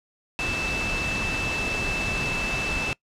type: tone in noise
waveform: sine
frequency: 2637 Hz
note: E7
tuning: in tune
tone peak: -27 dBFS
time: 0.39-2.93 s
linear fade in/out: 0 ms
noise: pink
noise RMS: -29 dBFS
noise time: 0.39-2.93 s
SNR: -1 dB
effects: noise-tail reverb RT60 0.1 s tail -23 dB re dry + low-pass 6000 Hz 12 dB/octave